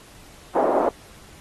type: band-pass noise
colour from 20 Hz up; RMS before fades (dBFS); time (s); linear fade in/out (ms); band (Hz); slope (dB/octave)
white; -20; 0.55-0.89; 2; 320 to 790; 24
effects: pink hiss -48 dBFS RMS until 1.4 s + AAC 32 kbps